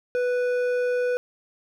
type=tone with hard clipping; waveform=sine; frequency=493.9 Hz; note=B4; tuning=in tune; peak=-23 dBFS; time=0.15-1.17 s; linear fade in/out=0 ms; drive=8 dB; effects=none